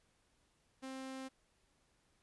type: tone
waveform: sawtooth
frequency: 264.1 Hz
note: C4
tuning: 16 cents sharp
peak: -40 dBFS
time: 0.82-1.29 s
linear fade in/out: 20 ms
effects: pink hiss -75 dBFS RMS until 2.22 s + resampled to 24000 Hz